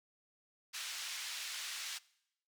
white band-pass noise, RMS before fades -43 dBFS, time 0.73-1.99 s, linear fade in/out 20 ms, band 1700 to 5500 Hz, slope 12 dB/octave, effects noise-tail reverb RT60 0.8 s tail -22 dB re dry

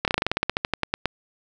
slowing click train, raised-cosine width 0.3 ms, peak -5 dBFS, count 17, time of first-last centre 0.05-1.057 s, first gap 28 ms, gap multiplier 1.1, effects none

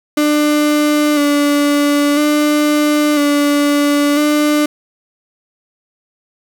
35% pulse tone with vibrato, 293.7 Hz, D4, in tune, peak -9 dBFS, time 0.17-4.66 s, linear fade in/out 5 ms, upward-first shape square, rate 0.5 Hz, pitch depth 26 cents each way, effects 7-bit

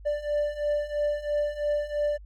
triangle beating tone pair, 587.3 / 590.3 Hz, D5 / D5, 0 / +9 cents, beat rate 3 Hz, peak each -28 / -25 dBFS, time 0.05-2.18 s, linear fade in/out 20 ms, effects added 50 Hz sine -43 dBFS peak until 2.25 s

